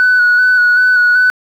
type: tone with vibrato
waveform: sine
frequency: 1480 Hz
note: F#6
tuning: in tune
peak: -5 dBFS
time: 0-1.3 s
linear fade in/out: 0 ms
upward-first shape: square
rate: 2.6 Hz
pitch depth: 20 cents each way
effects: tanh soft clip ceiling -4 dBFS + 7-bit